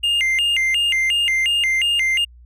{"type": "tone with vibrato", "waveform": "triangle", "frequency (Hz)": 2431, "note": "D#7", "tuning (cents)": -41, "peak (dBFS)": -14, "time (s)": [0.03, 2.25], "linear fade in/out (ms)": 10, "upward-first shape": "square", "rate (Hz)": 2.8, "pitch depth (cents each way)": 260, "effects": ["added 60 Hz sine -42 dBFS peak until 2.45 s"]}